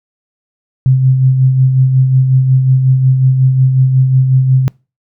sine tone with tremolo, 130.81 Hz, C3, in tune, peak -4 dBFS, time 0.86-4.68 s, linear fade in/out 0 ms, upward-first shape sine, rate 5.5 Hz, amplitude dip 45%, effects noise-tail reverb RT60 0.3 s tail -26 dB re dry

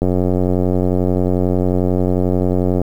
click train, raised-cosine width 2 ms, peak -4 dBFS, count 256, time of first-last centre 0.02-2.816 s, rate 91.2 Hz, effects 7-bit

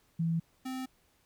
sine / square tone pair in turn, 165.3 / 259.4 Hz, E3 / C4, +5 / -15 cents, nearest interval minor sixth, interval 780 cents, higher second, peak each -27 / -36 dBFS, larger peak first, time 0.19-0.4 / 0.65-0.86 s, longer neither, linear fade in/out 10 ms, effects pink hiss -69 dBFS RMS until 1.25 s

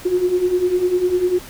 sine beating tone pair, 353.3 / 363.3 Hz, F4 / F#4, +20 / -32 cents, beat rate 10 Hz, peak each -21 / -16 dBFS, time 0.05-1.39 s, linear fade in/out 10 ms, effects pink hiss -38 dBFS RMS until 1.49 s

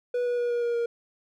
triangle tone with pitch steps, 489.5 / 485.6 / 481.6 / 477.8 / 473.9 / 470.1 Hz, B4 / B4 / B4 / A#4 / A#4 / A#4, -15 / -29 / -44 / +43 / +28 / +15 cents, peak -22 dBFS, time 0.14-0.86 s, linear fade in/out 5 ms, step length 120 ms, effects none

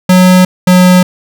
square tone pair in turn, 183.4 / 181.82 Hz, F#3 / F#3, -15 / -30 cents, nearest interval unison, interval 15 cents, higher first, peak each -3 dBFS, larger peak neither, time 0.09-0.45 / 0.67-1.03 s, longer neither, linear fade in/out 5 ms, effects none

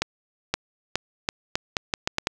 accelerating click train, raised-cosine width 0.2 ms, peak -5 dBFS, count 10, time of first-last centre 0.02-2.271 s, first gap 520 ms, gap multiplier 0.8, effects none

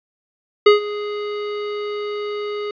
square tone with ADSR envelope, 415.6 Hz, G#4, 1 cent sharp, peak -6 dBFS, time 0.66-2.71 s, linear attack 7 ms, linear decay 130 ms, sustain -18 dB, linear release 3 ms, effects resampled to 11025 Hz + 8-bit

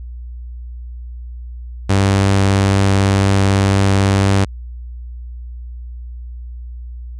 sawtooth tone, 98 Hz, G2, in tune, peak -7 dBFS, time 1.89-4.45 s, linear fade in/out 10 ms, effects added 60 Hz sine -27 dBFS peak until 7.19 s + resampled to 22050 Hz

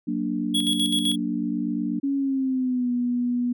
sine chord, Gb augmented, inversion none, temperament equal, 185 / 233.1 / 293.7 Hz, Gb3 / Bb3 / D4, 0 / 0 / 0 cents, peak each -30 / -27 / -27 dBFS, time 0.07-2 s, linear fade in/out 10 ms
square tone with tremolo, 3347 Hz, G#7, 13 cents sharp, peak -21 dBFS, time 0.54-1.16 s, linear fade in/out 10 ms, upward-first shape square, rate 7.8 Hz, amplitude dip 60%
sine tone with pitch glide, 277.2 to 244.1 Hz, C#4 to B3, 0 to -20 cents, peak -21 dBFS, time 2.03-3.53 s, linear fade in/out 10 ms, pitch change -220 cents, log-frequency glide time 2.16-2.91 s
effects none

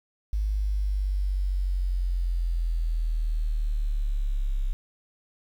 sine linear sweep, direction down, 51.91 to 33.13 Hz, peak -23 dBFS, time 0.33-4.73 s, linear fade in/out 0 ms, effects 9-bit

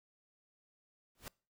pink noise with exponential growth, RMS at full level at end -42 dBFS, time 1.15-1.28 s, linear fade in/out 1 ms, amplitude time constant 27 ms, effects noise-tail reverb RT60 0.4 s tail -25 dB re dry

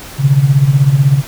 sine tone with tremolo, 138.59 Hz, C#3, in tune, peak -3 dBFS, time 0.18-1.23 s, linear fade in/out 50 ms, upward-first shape sine, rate 16 Hz, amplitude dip 75%, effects pink hiss -31 dBFS RMS until 1.27 s

